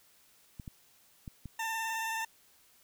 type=clicks; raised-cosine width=5 ms; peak=-30 dBFS; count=4; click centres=0.598 / 0.678 / 1.278 / 1.457 s
type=tone with vibrato; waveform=20% pulse; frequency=897 Hz; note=A5; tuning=33 cents sharp; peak=-28 dBFS; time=1.59-2.25 s; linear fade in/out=5 ms; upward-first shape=sine; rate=19 Hz; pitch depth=23 cents each way
effects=white hiss -64 dBFS RMS until 2.83 s